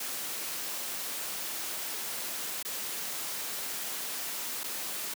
white noise with dropouts, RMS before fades -36 dBFS, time 0-5.14 s, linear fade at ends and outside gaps 5 ms, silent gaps 2.628-2.649 / 4.635-4.64 s, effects high-pass 200 Hz 12 dB/octave

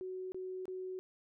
sine tone bursts, 371.9 Hz, F#4, 9 cents sharp, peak -39 dBFS, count 3, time 0.01-0.99 s, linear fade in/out 0 ms, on 310 ms, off 25 ms, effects none

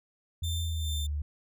sine tone with pitch glide, 83.8 to 73.8 Hz, E2 to D2, +29 to +9 cents, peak -29 dBFS, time 0.42-1.22 s, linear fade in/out 5 ms, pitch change -220 cents, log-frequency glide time 0.62-1.06 s
sawtooth tone with tremolo, 3575 Hz, A7, 27 cents sharp, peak -32 dBFS, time 0.43-1.07 s, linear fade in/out 10 ms, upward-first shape sine, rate 2.4 Hz, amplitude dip 55%
effects none

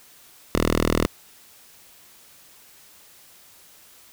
5% pulse tone with notch filter, 40 Hz, D#1, 49 cents sharp, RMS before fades -21 dBFS, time 0.55-1.06 s, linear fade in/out 0 ms, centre 120 Hz, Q 1.6, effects white hiss -51 dBFS RMS until 4.12 s

